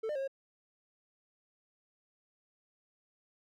triangle tone with pitch steps, 442.9 / 601 / 539 / 543 Hz, A4 / D5 / C#5 / C#5, +11 / +40 / -49 / -36 cents, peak -31 dBFS, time 0.03-0.278 s, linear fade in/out 10 ms, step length 62 ms, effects none

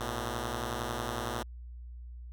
5% pulse beating tone pair, 110 / 121 Hz, A2 / B2, 0 / -35 cents, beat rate 11 Hz, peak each -27 / -24 dBFS, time 0-1.43 s, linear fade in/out 5 ms, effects added 60 Hz sine -42 dBFS peak until 2.32 s

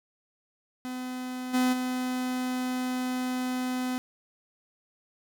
45% pulse tone with level steps, 253.2 Hz, B3, 43 cents sharp, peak -33 / -22 / -28 dBFS, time 0.85-3.98 s, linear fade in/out 0 ms, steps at 1.53 / 1.72 s, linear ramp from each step 20 ms, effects none

